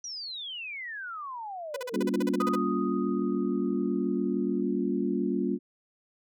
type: exponential sweep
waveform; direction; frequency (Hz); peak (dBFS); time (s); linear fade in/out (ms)
sine; down; 5920 to 212.1; -35; 0.04-2.48; 2
type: tone bursts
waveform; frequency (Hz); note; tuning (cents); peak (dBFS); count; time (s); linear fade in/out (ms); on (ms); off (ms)
sawtooth; 497.3; B4; +12; -27; 13; 1.74-2.556; 5; 24; 42
type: chord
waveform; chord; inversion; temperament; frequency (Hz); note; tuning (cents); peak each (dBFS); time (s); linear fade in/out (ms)
sine; G half-diminished seventh; none; just; 196 / 235.2 / 282.2 / 352.8; G3 / Bb3 / Db4 / F4; 0 / +16 / +31 / +18; -31; 1.92-5.59; 50
type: tone with exponential decay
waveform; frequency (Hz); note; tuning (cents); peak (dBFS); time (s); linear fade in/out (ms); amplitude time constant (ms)
sine; 1244.5; D#6; 0; -27; 2.4-4.61; 2; 480
effects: none